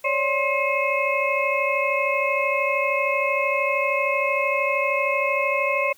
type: tone cluster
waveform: sine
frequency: 548 / 581 / 1062 / 2146 / 2577 Hz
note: C#5 / D5 / C6 / C7 / E7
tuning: -20 / -19 / +25 / +43 / -40 cents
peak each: -26 dBFS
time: 0.04-5.93 s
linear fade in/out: 10 ms
effects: white hiss -55 dBFS RMS until 5.97 s